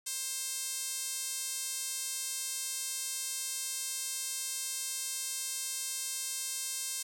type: tone with band-pass filter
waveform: 5% pulse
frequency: 528 Hz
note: C5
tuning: 16 cents sharp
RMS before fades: -37 dBFS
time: 0.06-7.03 s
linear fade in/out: 10 ms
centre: 9800 Hz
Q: 5.9
effects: none